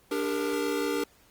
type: chord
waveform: square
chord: G minor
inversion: second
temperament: equal with one note detuned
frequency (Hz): 293.7 / 400 / 466.2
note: D4 / G4 / Bb4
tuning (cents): 0 / +35 / 0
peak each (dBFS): -32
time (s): 0.11-1.04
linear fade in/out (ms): 5
effects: pink hiss -60 dBFS RMS until 1.3 s + Opus 24 kbps